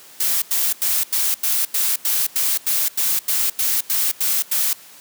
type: noise bursts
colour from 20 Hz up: blue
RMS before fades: -19 dBFS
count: 15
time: 0.2-4.732 s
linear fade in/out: 5 ms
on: 220 ms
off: 88 ms
effects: white hiss -44 dBFS RMS until 5 s + high-pass 150 Hz 12 dB/octave